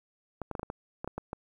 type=clicks; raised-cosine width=1 ms; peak=-21 dBFS; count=10; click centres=0.417 / 0.513 / 0.552 / 0.595 / 0.631 / 0.701 / 1.045 / 1.076 / 1.18 / 1.331 s; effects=10-bit